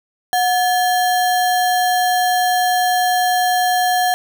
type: tone with sample-and-hold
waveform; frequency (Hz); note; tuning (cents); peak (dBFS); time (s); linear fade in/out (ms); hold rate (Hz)
sine; 730; F#5; -24; -13; 0.33-4.14; 0; 2450
effects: none